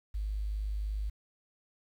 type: tone with quantisation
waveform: sine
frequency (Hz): 51.6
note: G#1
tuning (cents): -10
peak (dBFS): -31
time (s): 0.14-1.1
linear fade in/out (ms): 10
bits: 10
effects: none